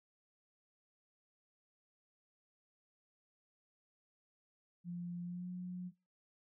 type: tone with pitch glide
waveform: sine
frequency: 174.61 to 180.25 Hz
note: F3 to F#3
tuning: 0 to -45 cents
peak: -40 dBFS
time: 4.84-5.92 s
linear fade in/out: 50 ms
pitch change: +55 cents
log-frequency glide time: 5.23-5.49 s
effects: noise-tail reverb RT60 0.3 s tail -23 dB re dry